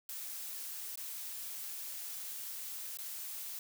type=noise with dropouts; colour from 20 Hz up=blue; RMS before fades=-43 dBFS; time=0.09-3.59 s; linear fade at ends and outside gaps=1 ms; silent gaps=0.957-0.974 / 2.972-2.987 s; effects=none